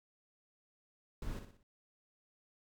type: noise with echo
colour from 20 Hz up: brown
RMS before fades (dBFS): -40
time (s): 1.22-1.39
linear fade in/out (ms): 2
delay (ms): 60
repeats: 4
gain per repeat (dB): -7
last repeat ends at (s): 1.63
effects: none